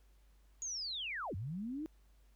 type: linear two-way sweep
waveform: sine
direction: down then up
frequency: 6770 to 82.41 to 323.5 Hz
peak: -38 dBFS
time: 0.62-1.86 s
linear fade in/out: 0 ms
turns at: 1.35 s
effects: added 50 Hz sine -62 dBFS peak until 2.35 s + pink hiss -75 dBFS RMS until 2.35 s